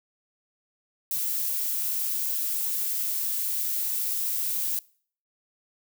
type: noise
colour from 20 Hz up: violet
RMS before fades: -28 dBFS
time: 1.11-4.79 s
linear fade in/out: 2 ms
effects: noise-tail reverb RT60 0.5 s tail -23 dB re dry